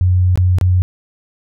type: tone with dropouts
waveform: sine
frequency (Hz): 91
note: F#2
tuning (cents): -28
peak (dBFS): -9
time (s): 0.01-0.82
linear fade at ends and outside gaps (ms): 0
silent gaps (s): 0.357-0.375 / 0.585-0.612
effects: none